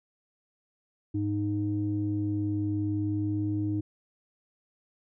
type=tone pair together; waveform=sine; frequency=102.79 / 308.9 Hz; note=G#2 / D#4; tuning=-17 / -12 cents; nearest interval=octave + perfect fifth; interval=1905 cents; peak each=-29 / -28 dBFS; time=1.14-3.81 s; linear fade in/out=10 ms; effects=tanh soft clip ceiling -18 dBFS